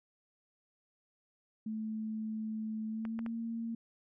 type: tone with pitch glide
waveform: sine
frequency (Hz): 218.3 to 229.2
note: A3 to A#3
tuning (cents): -13 to -29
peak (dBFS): -35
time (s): 1.66-3.75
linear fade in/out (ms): 5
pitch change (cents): +84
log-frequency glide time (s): 2.88-3.26
type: clicks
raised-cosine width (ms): 0.5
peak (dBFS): -30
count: 3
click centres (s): 3.052 / 3.191 / 3.263
effects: none